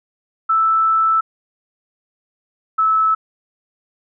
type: tone pair in turn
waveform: sine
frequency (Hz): 1318.5 / 1304.1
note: E6 / E6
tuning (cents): 0 / -19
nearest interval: unison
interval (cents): 19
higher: first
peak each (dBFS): -12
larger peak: neither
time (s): 0.49-1.21 / 2.78-3.15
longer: first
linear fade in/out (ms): 10
effects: none